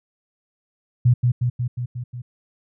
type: tone with echo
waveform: sine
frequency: 122.5 Hz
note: B2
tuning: 14 cents flat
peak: -11 dBFS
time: 1.05-1.14 s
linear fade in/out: 10 ms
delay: 180 ms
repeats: 6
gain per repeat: -3 dB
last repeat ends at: 2.22 s
effects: none